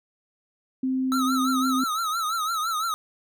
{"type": "tone", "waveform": "sine", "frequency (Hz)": 260.6, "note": "C4", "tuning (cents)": -7, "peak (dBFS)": -22, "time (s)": [0.83, 1.84], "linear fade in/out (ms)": 5}
{"type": "tone with vibrato", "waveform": "square", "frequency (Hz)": 1300, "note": "E6", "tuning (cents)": -24, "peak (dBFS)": -25, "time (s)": [1.12, 2.94], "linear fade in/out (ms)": 0, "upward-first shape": "triangle", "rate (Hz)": 5.9, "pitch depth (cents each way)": 120}
{"effects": []}